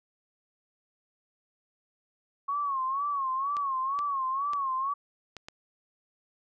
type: tone with vibrato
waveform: sine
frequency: 1100 Hz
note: C#6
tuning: 14 cents flat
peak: -27 dBFS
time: 2.48-4.94 s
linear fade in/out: 10 ms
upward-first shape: sine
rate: 2.1 Hz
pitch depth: 100 cents each way
type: clicks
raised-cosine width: 0.2 ms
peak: -24 dBFS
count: 5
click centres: 3.568 / 3.99 / 4.534 / 5.367 / 5.485 s
effects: none